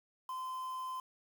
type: tone with quantisation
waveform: triangle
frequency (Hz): 1032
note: C6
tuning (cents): -24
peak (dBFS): -36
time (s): 0.29-1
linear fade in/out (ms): 2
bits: 9
effects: none